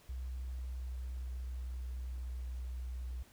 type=tone with pitch glide; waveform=sine; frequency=63.4 to 62.2 Hz; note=B1 to B1; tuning=+46 to +13 cents; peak=-38 dBFS; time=0.09-3.23 s; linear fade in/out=5 ms; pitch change=-33 cents; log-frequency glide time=0.25-2.42 s; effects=pink hiss -63 dBFS RMS until 3.32 s